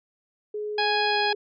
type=tone with pitch glide; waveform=sine; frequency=420.8 to 413.6 Hz; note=G#4 to G#4; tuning=+23 to -7 cents; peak=-28 dBFS; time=0.54-1.35 s; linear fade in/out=5 ms; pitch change=-30 cents; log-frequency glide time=1.06-1.17 s
type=harmonic tone; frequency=830.6 Hz; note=G#5; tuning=in tune; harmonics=1 / 2 / 3 / 4 / 5 / 6; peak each=-25 / -28 / -30 / -31 / -32 / -33 dBFS; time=0.78-1.33 s; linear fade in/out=5 ms
effects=none